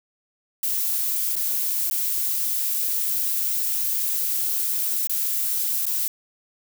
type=noise with dropouts; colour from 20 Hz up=violet; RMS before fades=-24 dBFS; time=0.63-6.08 s; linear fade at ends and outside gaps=2 ms; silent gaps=1.356-1.363 / 1.9-1.91 / 5.072-5.095 / 5.856-5.865 s; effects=none